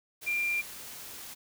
sine tone in noise, 2384 Hz, D7, 25 cents sharp, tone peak -27 dBFS, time 0.26-0.62 s, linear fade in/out 20 ms, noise white, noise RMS -44 dBFS, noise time 0.21-1.35 s, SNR +14 dB, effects none

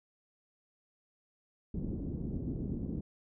white low-pass noise, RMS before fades -37 dBFS, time 1.74-3.01 s, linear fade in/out 5 ms, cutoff 290 Hz, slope 24 dB/octave, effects none

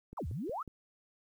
click train, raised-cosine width 3 ms, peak -34 dBFS, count 4, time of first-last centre 0.13-0.677 s, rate 5.48 Hz
sine exponential two-way sweep, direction down then up, 1396.9 to 69.1 to 1396.9 Hz, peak -35 dBFS, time 0.17-0.63 s, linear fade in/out 10 ms, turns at 0.27 s
effects 11-bit

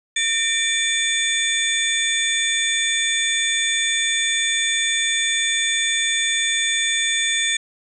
sine tone cluster, 1821 / 2336 / 3520 / 6710 / 8220 Hz, A#6 / D7 / A7 / G#8 / C9, -41 / -10 / 0 / +17 / -32 cents, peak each -24 / -25 / -22 / -25 / -29 dBFS, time 0.16-7.57 s, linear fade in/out 5 ms, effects none

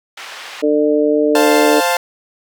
white band-pass noise, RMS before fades -32 dBFS, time 0.17-0.62 s, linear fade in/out 5 ms, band 720 to 3100 Hz, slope 12 dB/octave
harmonic tone, 149.5 Hz, D3, 31 cents sharp, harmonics 2 / 3 / 4, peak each -15 / -14 / -17 dBFS, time 0.62-1.81 s, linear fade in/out 20 ms
sawtooth chord, F major, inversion second, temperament equal, 523.3 / 698.5 / 880 Hz, C5 / F5 / A5, 0 / 0 / 0 cents, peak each -14 dBFS, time 1.35-1.97 s, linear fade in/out 2 ms
effects none

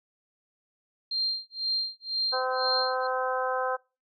sine tone with tremolo, 4182 Hz, C8, 2 cents flat, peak -24 dBFS, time 1.11-3.07 s, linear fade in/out 5 ms, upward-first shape sine, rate 2 Hz, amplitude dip 100%
harmonic tone, 257.1 Hz, C4, 30 cents flat, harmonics 2 / 3 / 4 / 5 / 6, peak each -30 / -32 / -33 / -34 / -35 dBFS, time 2.32-3.77 s, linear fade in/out 20 ms
effects noise-tail reverb RT60 0.3 s tail -24 dB re dry

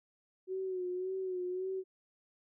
sine tone with vibrato, 370 Hz, F#4, in tune, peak -34 dBFS, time 0.47-1.84 s, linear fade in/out 50 ms, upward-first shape sine, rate 1.8 Hz, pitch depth 49 cents each way, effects none

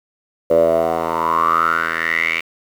10% pulse tone with band-pass filter sweep, 82.41 Hz, E2, in tune, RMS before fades -17 dBFS, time 0.5-2.41 s, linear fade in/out 10 ms, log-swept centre 540 to 2400 Hz, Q 9.3, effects 7-bit

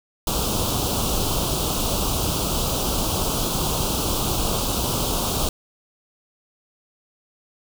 pink band-stop noise, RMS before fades -23 dBFS, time 0.27-5.49 s, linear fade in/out 2 ms, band 1300 to 2800 Hz, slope 48 dB/octave, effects none

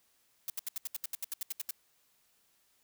blue noise bursts, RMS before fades -36 dBFS, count 14, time 0.48-1.709 s, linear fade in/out 2 ms, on 20 ms, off 73 ms, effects white hiss -71 dBFS RMS until 2.83 s

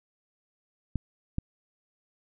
clicks, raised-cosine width 5 ms, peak -16 dBFS, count 2, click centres 0.957 / 1.384 s, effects none

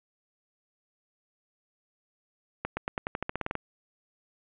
accelerating click train, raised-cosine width 0.5 ms, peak -15 dBFS, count 13, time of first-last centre 2.65-3.553 s, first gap 120 ms, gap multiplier 0.91, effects resampled to 8000 Hz + 9-bit

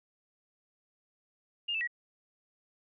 sine tone with pitch steps, 2824 / 2641 / 1917 Hz, F7 / E7 / A#6, +19 / +3 / +48 cents, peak -30 dBFS, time 1.68-1.875 s, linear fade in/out 10 ms, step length 65 ms, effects none

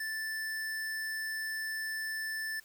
square tone, 1760 Hz, A6, in tune, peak -35 dBFS, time 0-2.6 s, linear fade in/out 5 ms, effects white hiss -61 dBFS RMS until 2.64 s

